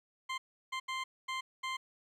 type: tone bursts at uneven times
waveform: 20% pulse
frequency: 1046.5 Hz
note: C6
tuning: in tune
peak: -30 dBFS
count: 5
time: 0.29-0.38 / 0.72-0.8 / 0.88-1.04 / 1.28-1.41 / 1.63-1.77 s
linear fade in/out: 10 ms
effects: low-pass 6000 Hz 12 dB/octave + 11-bit